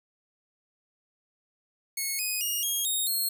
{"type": "tone with pitch steps", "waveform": "5% pulse", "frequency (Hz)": [2189, 2500, 2855, 3261, 3724, 4253], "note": ["C#7", "D#7", "F7", "G#7", "A#7", "C8"], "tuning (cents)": [-22, 8, 37, -32, -2, 27], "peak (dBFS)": -19, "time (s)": [1.97, 3.29], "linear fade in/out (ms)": 5, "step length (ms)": 220, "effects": []}